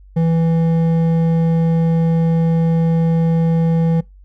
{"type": "tone with hard clipping", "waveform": "triangle", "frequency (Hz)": 164.81, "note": "E3", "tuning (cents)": 0, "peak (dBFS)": -14, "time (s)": [0.16, 4.01], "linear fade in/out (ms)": 10, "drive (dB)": 12, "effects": ["noise-tail reverb RT60 0.2 s tail -24 dB re dry", "added 48 Hz sine -40 dBFS peak until 4.24 s"]}